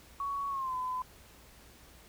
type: tone with pitch glide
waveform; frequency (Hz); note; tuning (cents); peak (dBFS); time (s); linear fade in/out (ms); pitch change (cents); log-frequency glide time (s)
sine; 1118 to 1013.4; C#6 to B5; +14 to +44; -32; 0.2-1.02; 2; -170; 0.49-0.75
effects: added 60 Hz sine -60 dBFS peak until 2.08 s + pink hiss -57 dBFS RMS until 2.08 s